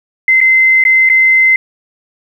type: tone with dropouts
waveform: sine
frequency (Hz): 2066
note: C7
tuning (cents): -22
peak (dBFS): -5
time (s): 0.28-1.56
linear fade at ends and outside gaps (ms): 2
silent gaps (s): 0.405-0.412 / 0.839-0.851 / 1.091-1.098
effects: 7-bit